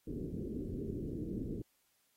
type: low-pass noise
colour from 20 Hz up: white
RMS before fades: -40 dBFS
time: 0.07-1.62 s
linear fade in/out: 5 ms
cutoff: 410 Hz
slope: 48 dB/octave
effects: white hiss -75 dBFS RMS until 2.16 s + AAC 48 kbps